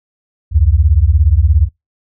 sine beating tone pair, 68 / 85 Hz, C#2 / F2, -33 / -46 cents, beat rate 17 Hz, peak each -10 dBFS, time 0.51-1.69 s, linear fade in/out 50 ms, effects noise-tail reverb RT60 0.2 s tail -23 dB re dry

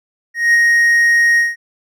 triangle tone with ADSR envelope, 1872 Hz, A#6, 7 cents sharp, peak -5 dBFS, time 0.34-1.56 s, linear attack 200 ms, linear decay 17 ms, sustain -2 dB, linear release 180 ms, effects none

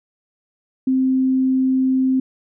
sine tone, 261.2 Hz, C4, 3 cents flat, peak -14 dBFS, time 0.87-2.2 s, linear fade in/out 5 ms, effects none

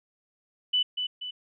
sine tone with echo, 2986 Hz, F#7, 15 cents sharp, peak -21 dBFS, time 0.73-0.83 s, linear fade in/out 10 ms, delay 240 ms, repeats 2, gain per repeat -6 dB, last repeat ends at 1.31 s, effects none

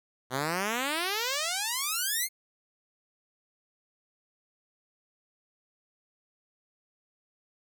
5% pulse exponential sweep, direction up, 123.47 to 2186 Hz, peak -17 dBFS, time 0.3-2.29 s, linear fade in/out 50 ms, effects none

